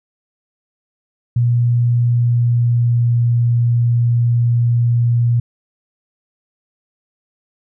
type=tone with pitch glide; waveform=sine; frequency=120 to 118.96 Hz; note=B2 to A#2; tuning=-49 to +36 cents; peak=-11 dBFS; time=1.36-5.4 s; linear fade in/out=5 ms; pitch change=-15 cents; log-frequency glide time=2.09-3.17 s; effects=none